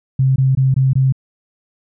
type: tone bursts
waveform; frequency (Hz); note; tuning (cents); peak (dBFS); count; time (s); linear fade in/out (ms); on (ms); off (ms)
sine; 132.6; C3; +23; -10; 5; 0.19-1.124; 5; 170; 21
effects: none